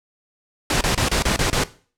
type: noise bursts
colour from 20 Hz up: pink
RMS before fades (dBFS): -19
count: 7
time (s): 0.7-1.638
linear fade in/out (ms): 2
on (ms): 110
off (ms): 28
effects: noise-tail reverb RT60 0.4 s tail -17 dB re dry + low-pass 9000 Hz 12 dB/octave